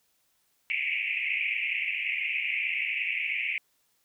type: band-pass noise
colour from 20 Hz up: pink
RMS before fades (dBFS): -30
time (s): 0.7-3.58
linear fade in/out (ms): 0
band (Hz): 2100 to 2700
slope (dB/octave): 96
effects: white hiss -71 dBFS RMS until 4.04 s